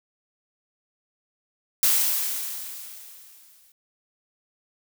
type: noise with exponential decay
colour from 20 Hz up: blue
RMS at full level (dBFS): -18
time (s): 1.83-3.72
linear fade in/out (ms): 1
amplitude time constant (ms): 410
effects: none